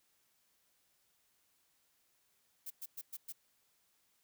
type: noise bursts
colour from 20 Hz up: violet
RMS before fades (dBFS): -44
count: 5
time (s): 2.66-3.325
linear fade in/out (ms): 10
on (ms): 45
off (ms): 110
effects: white hiss -75 dBFS RMS until 4.23 s